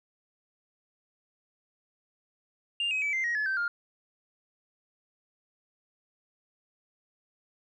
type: tone with pitch steps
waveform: sine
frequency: 2800 / 2538 / 2301 / 2086 / 1890.5 / 1713.7 / 1553.4 / 1408.1 Hz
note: F7 / D#7 / D7 / C7 / A#6 / A6 / G6 / F6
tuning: +4 / +34 / -36 / -6 / +24 / -46 / -16 / +14 cents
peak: -25 dBFS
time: 2.8-3.68 s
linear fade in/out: 2 ms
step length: 110 ms
effects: tanh soft clip ceiling -24 dBFS